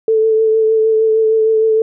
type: tone with vibrato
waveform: sine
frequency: 441 Hz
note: A4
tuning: 4 cents sharp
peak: -9 dBFS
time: 0.08-1.82 s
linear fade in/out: 2 ms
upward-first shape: triangle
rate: 6.5 Hz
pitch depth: 23 cents each way
effects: none